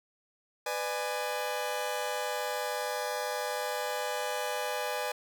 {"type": "chord", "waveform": "sawtooth", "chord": "G# diminished", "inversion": "first", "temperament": "just", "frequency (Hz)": [498.4, 598, 830.6], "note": ["B4", "D5", "G#5"], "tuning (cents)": [16, 31, 0], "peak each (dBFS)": -32, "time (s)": [0.66, 5.12], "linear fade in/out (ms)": 5, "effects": []}